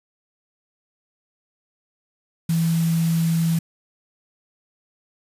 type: tone in noise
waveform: sine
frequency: 164.9 Hz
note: E3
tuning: 1 cent sharp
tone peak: -17 dBFS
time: 2.49-3.59 s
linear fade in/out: 5 ms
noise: white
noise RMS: -35 dBFS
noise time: 2.49-3.59 s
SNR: +15 dB
effects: resampled to 32000 Hz